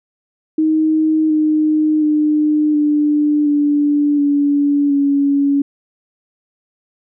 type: tone with pitch steps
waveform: sine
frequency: 313.5 / 307.9 / 302.5 / 297.1 / 291.8 / 286.7 / 281.6 Hz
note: D#4 / D#4 / D#4 / D4 / D4 / D4 / C#4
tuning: +13 / -18 / -49 / +20 / -11 / -42 / +27 cents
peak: -11 dBFS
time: 0.58-5.62 s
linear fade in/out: 5 ms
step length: 720 ms
effects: none